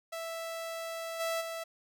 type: tone with level steps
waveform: sawtooth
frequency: 659.3 Hz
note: E5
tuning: in tune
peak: -33 / -27 / -33 dBFS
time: 0.12-1.64 s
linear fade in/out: 10 ms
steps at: 1.19 / 1.4 s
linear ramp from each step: 20 ms
effects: 11-bit